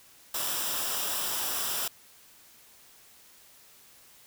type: noise with comb filter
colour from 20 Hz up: white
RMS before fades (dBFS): -31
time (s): 0.34-1.88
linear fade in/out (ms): 5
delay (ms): 0.46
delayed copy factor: -0.55
effects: white hiss -56 dBFS RMS until 4.26 s